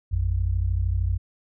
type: tone pair together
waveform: sine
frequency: 56.32 / 89.4 Hz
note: A1 / F2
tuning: +41 / +41 cents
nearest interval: minor sixth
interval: 800 cents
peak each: -24 / -23 dBFS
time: 0.11-1.18 s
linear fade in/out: 20 ms
effects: none